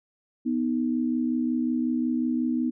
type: tone pair together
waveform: sine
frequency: 246.9 / 312.4 Hz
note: B3 / D#4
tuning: 0 / +7 cents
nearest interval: major third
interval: 407 cents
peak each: -24 / -28 dBFS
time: 0.45-2.71 s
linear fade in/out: 20 ms
effects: none